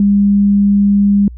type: tone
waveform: sine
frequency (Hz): 201.6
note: G3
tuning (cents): +49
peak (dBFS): -7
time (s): 0-1.28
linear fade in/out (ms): 2
effects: added 60 Hz sine -28 dBFS peak until 1.37 s